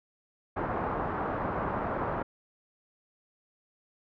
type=low-pass noise; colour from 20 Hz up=white; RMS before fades=-32 dBFS; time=0.56-2.23 s; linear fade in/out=10 ms; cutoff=1200 Hz; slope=24 dB/octave; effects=none